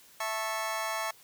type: chord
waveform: 25% pulse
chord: A major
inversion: second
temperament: just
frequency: 660 / 880 / 1100 Hz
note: E5 / A5 / C#6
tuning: +2 / 0 / -14 cents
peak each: -32 dBFS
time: 0.2-1.11 s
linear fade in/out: 5 ms
effects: white hiss -57 dBFS RMS until 1.23 s